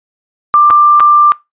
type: tone with dropouts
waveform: sine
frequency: 1185 Hz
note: D6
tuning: 15 cents sharp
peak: -3 dBFS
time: 0.54-1.32 s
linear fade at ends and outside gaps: 0 ms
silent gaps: 0.702-0.707 / 0.998-1.004 s
effects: noise-tail reverb RT60 0.2 s tail -21 dB re dry + resampled to 8000 Hz